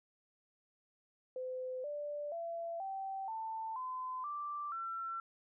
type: tone with pitch steps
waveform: sine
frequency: 511 / 587 / 674.3 / 774.5 / 889.7 / 1022 / 1174 / 1348.5 Hz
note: C5 / D5 / E5 / G5 / A5 / C6 / D6 / E6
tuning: -41 / -1 / +39 / -21 / +19 / -41 / -1 / +39 cents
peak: -38 dBFS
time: 1.36-5.2 s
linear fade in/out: 2 ms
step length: 480 ms
effects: none